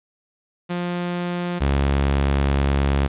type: tone pair in turn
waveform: sawtooth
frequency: 176 / 69.42 Hz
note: F3 / C#2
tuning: +14 / +3 cents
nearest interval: octave + major third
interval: 1611 cents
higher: first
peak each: -19 / -13 dBFS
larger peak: second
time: 0.69-1.6 / 1.6-3.08 s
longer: second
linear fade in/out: 20 ms
effects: resampled to 8000 Hz + 8-bit